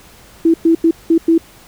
sine tone bursts at uneven times, 329.6 Hz, E4, in tune, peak -7 dBFS, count 5, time 0.45-0.54 / 0.65-0.75 / 0.84-0.91 / 1.1-1.18 / 1.28-1.38 s, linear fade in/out 5 ms, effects pink hiss -43 dBFS RMS until 1.67 s

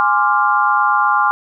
sine chord, D half-diminished seventh, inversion second, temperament equal, 830.6 / 1046.5 / 1174.7 / 1396.9 Hz, Ab5 / C6 / D6 / F6, 0 / 0 / 0 / 0 cents, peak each -17 dBFS, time 0-1.31 s, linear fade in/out 0 ms, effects none

